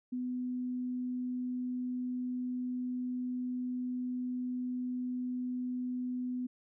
sine tone, 250 Hz, B3, 21 cents sharp, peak -33 dBFS, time 0.12-6.47 s, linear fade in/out 10 ms, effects none

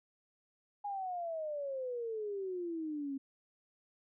sine exponential sweep, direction down, 828 to 268.2 Hz, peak -36 dBFS, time 0.84-3.18 s, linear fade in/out 10 ms, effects none

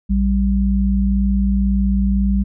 sine tone pair together, 58.06 / 196.2 Hz, A#1 / G3, -6 / +2 cents, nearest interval octave + major sixth, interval 2108 cents, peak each -16 dBFS, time 0.09-2.44 s, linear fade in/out 20 ms, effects none

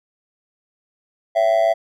triangle tone with amplitude modulation, 666 Hz, E5, 18 cents sharp, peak -8 dBFS, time 1.35-1.74 s, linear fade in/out 20 ms, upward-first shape sine, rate 107 Hz, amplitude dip 80%, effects none

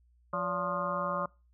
harmonic tone with a mistuned harmonic, 176.1 Hz, F3, 15 cents sharp, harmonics 1 / 2 / 3 / 4 / 5 / 6 / 7 / 8, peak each -39 / -47 / -35 / -45 / -45 / -35 / -35 / -44 dBFS, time 0.33-1.26 s, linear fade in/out 5 ms, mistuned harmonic 3, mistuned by +130 cents, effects noise-tail reverb RT60 0.3 s tail -24 dB re dry + added 60 Hz sine -62 dBFS peak until 1.53 s

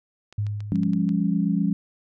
clicks, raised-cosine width 0.2 ms, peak -28 dBFS, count 7, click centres 0.326 / 0.467 / 0.605 / 0.757 / 0.833 / 0.934 / 1.091 s
sine tone with exponential decay, 103.83 Hz, G#2, in tune, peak -21 dBFS, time 0.38-1.58 s, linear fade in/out 5 ms, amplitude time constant 260 ms
sine chord, Db major, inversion first, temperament equal with one note detuned, 174.61 / 202.6 / 277.2 Hz, F3 / Ab3 / Db4, 0 / -43 / 0 cents, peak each -23 / -23 / -27 dBFS, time 0.72-1.73 s, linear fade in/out 0 ms
effects none

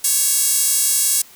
sawtooth tone with high-pass filter, 554.4 Hz, C#5, in tune, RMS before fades -17 dBFS, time 0.04-1.22 s, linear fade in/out 5 ms, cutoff 8200 Hz, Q 1.4, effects white hiss -45 dBFS RMS until 1.35 s

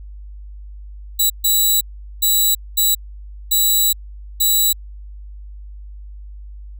10% pulse tone bursts at uneven times, 3915 Hz, B7, 16 cents flat, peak -5 dBFS, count 6, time 1.19-1.3 / 1.44-1.81 / 2.22-2.55 / 2.77-2.95 / 3.51-3.93 / 4.4-4.73 s, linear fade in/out 10 ms, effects added 50 Hz sine -32 dBFS peak until 6.79 s

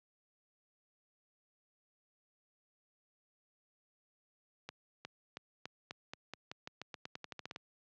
accelerating click train, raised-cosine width 0.2 ms, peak -25 dBFS, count 19, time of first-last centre 4.69-7.561 s, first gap 360 ms, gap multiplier 0.89, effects high-pass 100 Hz 12 dB/octave + low-pass 5000 Hz 12 dB/octave

